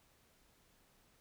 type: silence
effects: pink hiss -70 dBFS RMS until 1.2 s